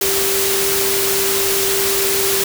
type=tone in noise; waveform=sine; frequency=392 Hz; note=G4; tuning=in tune; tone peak=-20 dBFS; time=0.01-2.44 s; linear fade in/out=5 ms; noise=white; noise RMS=-18 dBFS; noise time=0.01-2.44 s; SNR=-5 dB; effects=none